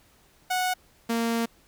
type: tone pair in turn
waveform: sawtooth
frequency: 736 / 230.8 Hz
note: F#5 / A#3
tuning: -9 / -17 cents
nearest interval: octave + minor sixth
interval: 2008 cents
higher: first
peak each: -20 dBFS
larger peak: neither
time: 0.5-0.74 / 1.09-1.46 s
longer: second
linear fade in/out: 10 ms
effects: pink hiss -60 dBFS RMS until 1.67 s